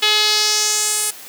sawtooth tone with band-pass filter sweep, 424.1 Hz, G#4, 36 cents sharp, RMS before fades -17 dBFS, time 0.02-1.11 s, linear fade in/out 10 ms, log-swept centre 3400 to 9800 Hz, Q 2.5, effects white hiss -37 dBFS RMS until 1.28 s + high-pass 200 Hz 12 dB/octave

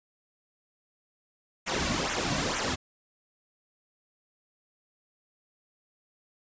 pink noise with flanger, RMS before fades -29 dBFS, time 1.66-2.76 s, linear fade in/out 20 ms, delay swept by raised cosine 0.21 to 2.41 ms, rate 2.2 Hz, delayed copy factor -0.75, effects resampled to 16000 Hz

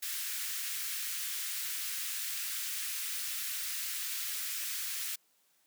white high-pass noise, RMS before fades -37 dBFS, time 0.02-5.16 s, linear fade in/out 10 ms, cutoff 1500 Hz, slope 24 dB/octave, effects white hiss -71 dBFS RMS until 5.66 s + high-pass 150 Hz 12 dB/octave

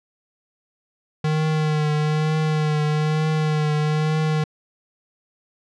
square tone with vibrato, 153.6 Hz, D#3, 22 cents flat, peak -19 dBFS, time 1.24-4.44 s, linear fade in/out 5 ms, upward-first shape triangle, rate 1.1 Hz, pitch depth 33 cents each way, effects low-pass 5000 Hz 12 dB/octave

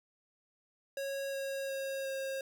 square tone with pitch steps, 550 / 545.9 / 541.8 / 537.7 Hz, C#5 / C#5 / C#5 / C5, -14 / -27 / -40 / +47 cents, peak -36 dBFS, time 0.97-2.41 s, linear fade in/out 2 ms, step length 360 ms, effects none

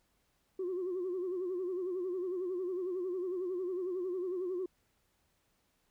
sine tone with vibrato, 364.8 Hz, F#4, 24 cents flat, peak -32 dBFS, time 0.59-4.66 s, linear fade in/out 5 ms, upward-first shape sine, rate 11 Hz, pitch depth 81 cents each way, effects tanh soft clip ceiling -30 dBFS + pink hiss -75 dBFS RMS until 5.9 s

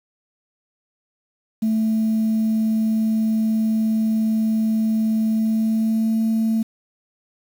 sine tone with pitch glide, 220.2 to 222.9 Hz, A3 to A3, +2 to +23 cents, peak -15 dBFS, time 1.62-6.63 s, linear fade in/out 10 ms, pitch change +21 cents, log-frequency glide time 5.32-6.23 s, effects tanh soft clip ceiling -14 dBFS + 7-bit

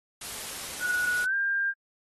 white noise, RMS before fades -37 dBFS, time 0.21-1.25 s, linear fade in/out 5 ms
sine tone with pitch glide, 1465 to 1597.6 Hz, F#6 to G6, -18 to +32 cents, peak -24 dBFS, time 0.8-1.74 s, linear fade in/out 50 ms, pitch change +150 cents, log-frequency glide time 1.23-1.34 s
effects AAC 32 kbps

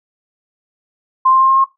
sine tone with pitch steps, 1046.5 / 1053.2 / 1059.9 / 1066.6 / 1073.4 Hz, C6 / C6 / C6 / C6 / C6, 0 / +11 / +22 / +33 / +44 cents, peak -8 dBFS, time 1.25-1.645 s, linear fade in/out 10 ms, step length 79 ms, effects noise-tail reverb RT60 0.2 s tail -17 dB re dry

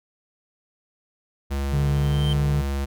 square tone, 69.3 Hz, C#2, in tune, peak -24 dBFS, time 1.5-2.86 s, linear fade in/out 20 ms
triangle tone with exponential growth, 3130 Hz, G7, 3 cents flat, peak -26 dBFS, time 1.68-2.33 s, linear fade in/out 1 ms, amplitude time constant 140 ms
triangle tone with pitch glide, 142.8 to 145.72 Hz, D3 to D3, -48 to -13 cents, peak -18 dBFS, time 1.72-2.62 s, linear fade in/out 20 ms, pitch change +35 cents, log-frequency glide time 1.98-2.21 s
effects none

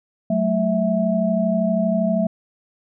sine tone cluster, 186.9 / 219.5 / 655 Hz, F#3 / A3 / E5, +18 / -4 / -11 cents, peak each -21 dBFS, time 0.3-2.27 s, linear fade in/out 5 ms, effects none

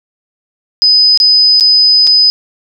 sine tone with dropouts, 5010 Hz, D#8, 11 cents sharp, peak -4 dBFS, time 0.82-2.3 s, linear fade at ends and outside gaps 0 ms, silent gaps 1.175-1.201 / 1.599-1.608 / 2.069-2.073 s, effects none

